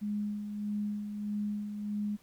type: tone with tremolo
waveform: sine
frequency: 207.7 Hz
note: G#3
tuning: in tune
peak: -30 dBFS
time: 0.01-2.17 s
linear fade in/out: 20 ms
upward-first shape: sine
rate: 1.6 Hz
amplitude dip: 50%
effects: pink hiss -64 dBFS RMS until 2.22 s